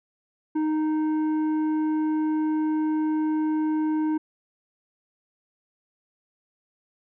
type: tone with tanh clipping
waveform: sine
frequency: 310 Hz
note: D#4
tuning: 6 cents flat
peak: -23 dBFS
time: 0.55-4.18 s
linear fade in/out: 10 ms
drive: 8 dB
effects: none